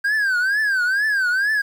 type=tone with vibrato; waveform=triangle; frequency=1587 Hz; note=G6; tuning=21 cents sharp; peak=-15 dBFS; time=0.04-1.62 s; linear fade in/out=10 ms; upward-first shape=triangle; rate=2.2 Hz; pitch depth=190 cents each way; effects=8-bit